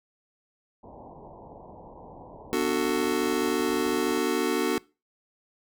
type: low-pass noise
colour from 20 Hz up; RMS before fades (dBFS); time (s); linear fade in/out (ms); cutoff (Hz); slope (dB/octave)
white; -46; 0.83-4.19; 10; 980; 96
type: chord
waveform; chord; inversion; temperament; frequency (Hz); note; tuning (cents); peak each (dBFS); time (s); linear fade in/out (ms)
square; B minor seventh; none; just; 246.9 / 296.3 / 370.4 / 444.5; B3 / D4 / F#4 / A4; 0 / +15 / +2 / +18; -32 / -30 / -28 / -30; 2.53-4.78; 0
effects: noise-tail reverb RT60 0.3 s tail -23 dB re dry